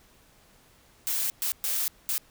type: noise bursts at uneven times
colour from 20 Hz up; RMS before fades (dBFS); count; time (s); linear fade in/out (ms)
blue; -28; 4; 1.07-1.3 / 1.42-1.52 / 1.64-1.88 / 2.09-2.18; 0
effects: pink hiss -59 dBFS RMS until 2.3 s